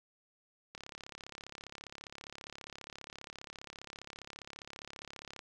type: click train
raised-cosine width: 0.2 ms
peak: -28 dBFS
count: 163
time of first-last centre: 0.75-5.392 s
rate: 34.9 Hz
effects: none